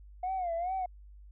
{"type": "tone with vibrato", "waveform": "sine", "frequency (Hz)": 714, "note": "F5", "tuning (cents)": 38, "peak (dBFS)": -29, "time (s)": [0.23, 0.86], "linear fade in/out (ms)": 5, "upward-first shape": "sine", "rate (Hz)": 2.4, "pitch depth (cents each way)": 120, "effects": ["tanh soft clip ceiling -27 dBFS", "added 50 Hz sine -49 dBFS peak until 1.31 s"]}